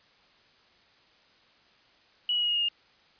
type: tone with pitch steps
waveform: sine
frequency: 2931 / 2911 / 2891 / 2871 / 2851 / 2831 Hz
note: F#7 / F#7 / F#7 / F7 / F7 / F7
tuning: -17 / -29 / -41 / +47 / +35 / +23 cents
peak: -24 dBFS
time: 2.29-2.686 s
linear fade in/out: 2 ms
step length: 66 ms
effects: white hiss -61 dBFS RMS until 3.19 s + resampled to 11025 Hz

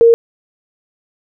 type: tone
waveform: sine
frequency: 463.3 Hz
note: A#4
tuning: 11 cents flat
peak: -4 dBFS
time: 0.01-0.14 s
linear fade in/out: 0 ms
effects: none

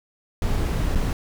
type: noise with dropouts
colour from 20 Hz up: brown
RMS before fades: -22 dBFS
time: 0.42-1.13 s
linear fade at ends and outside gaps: 1 ms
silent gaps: 0.951-0.956 s
effects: none

